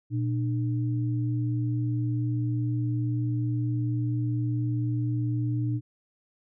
sine tone pair together, 119.43 / 300.7 Hz, A#2 / D4, +42 / +41 cents, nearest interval octave + major third, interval 1599 cents, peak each -25 / -32 dBFS, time 0.1-5.81 s, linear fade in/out 50 ms, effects none

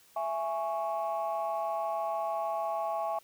sine chord, C# minor, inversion first, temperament just, 665.2 / 831.5 / 1108.7 Hz, E5 / G#5 / C#6, +16 / +2 / 0 cents, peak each -32 / -33 / -36 dBFS, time 0.16-3.19 s, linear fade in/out 5 ms, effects tanh soft clip ceiling -23 dBFS + white hiss -61 dBFS RMS until 3.23 s

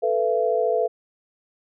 sine chord, A suspended second, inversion none, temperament equal with one note detuned, 440 / 493.9 / 675.4 Hz, A4 / B4 / E5, 0 / 0 / +42 cents, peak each -23 dBFS, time 0.02-0.88 s, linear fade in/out 20 ms, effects none

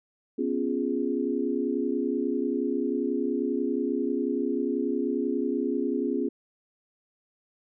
sine chord, C# dominant seventh, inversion third, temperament equal, 246.9 / 277.2 / 349.2 / 415.3 Hz, B3 / C#4 / E#4 / G#4, 0 / 0 / 0 / 0 cents, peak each -30 / -29 / -31 / -31 dBFS, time 0.38-6.29 s, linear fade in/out 10 ms, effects none

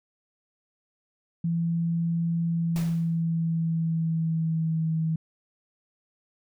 sine tone with pitch glide, 167.7 to 160.59 Hz, E3 to E3, +30 to -45 cents, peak -23 dBFS, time 1.44-5.16 s, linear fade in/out 5 ms, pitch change -75 cents, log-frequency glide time 2.43-4.9 s
pink noise with exponential decay, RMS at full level -36 dBFS, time 2.76-3.22 s, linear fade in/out 0 ms, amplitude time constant 100 ms
effects none

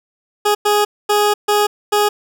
20% pulse tone bursts at uneven times, 415.3 Hz, G#4, in tune, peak -7 dBFS, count 5, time 0.45-0.55 / 0.65-0.85 / 1.09-1.34 / 1.48-1.67 / 1.92-2.09 s, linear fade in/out 10 ms, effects none

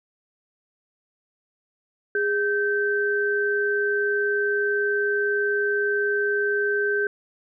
sine tone pair together, 410.8 / 1551 Hz, G#4 / G6, -19 / -19 cents, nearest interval octave + major seventh, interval 2300 cents, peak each -23 / -23 dBFS, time 2.15-7.07 s, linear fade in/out 2 ms, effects none

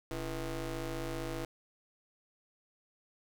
20% pulse ring-modulated tone, 153.4 Hz, D#3, 24 cents flat, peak -28 dBFS, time 0.11-1.45 s, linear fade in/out 2 ms, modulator 181 Hz, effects none

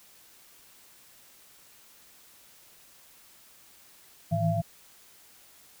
sine tone cluster, 107.4 / 159 / 165.2 / 677 Hz, A2 / D#3 / E3 / E5, -41 / +38 / +4 / +46 cents, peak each -29 dBFS, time 4.31-4.62 s, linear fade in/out 20 ms, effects white hiss -56 dBFS RMS until 5.8 s

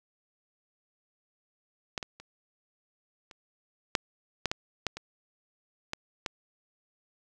clicks, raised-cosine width 0.2 ms, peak -14 / -19 / -29 / -30 / -6 / -10 / -12 / -11 / -22 / -15 / -14 dBFS, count 11, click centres 1.978 / 2.028 / 2.2 / 3.312 / 3.952 / 4.457 / 4.515 / 4.867 / 4.97 / 5.934 / 6.262 s, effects none

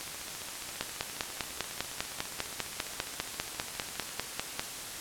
two click trains, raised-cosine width 0.2 ms, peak -24 / -12 dBFS, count 61 / 20, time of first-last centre 0.01-4.092 / 0.81-4.595 s, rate 14.7 / 5.02 Hz, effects white hiss -40 dBFS RMS until 5 s + low-pass 11000 Hz 12 dB/octave

